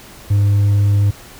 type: tone with hard clipping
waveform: sine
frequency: 101.4 Hz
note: G#2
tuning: 41 cents flat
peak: -11 dBFS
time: 0.3-1.11 s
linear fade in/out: 10 ms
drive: 2 dB
effects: pink hiss -39 dBFS RMS until 1.39 s